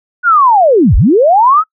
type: linear two-way sweep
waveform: sine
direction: down then up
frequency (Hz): 1485 to 32.25 to 1327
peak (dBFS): -4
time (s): 0.23-1.64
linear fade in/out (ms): 50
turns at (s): 0.96
effects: noise-tail reverb RT60 0.1 s tail -26 dB re dry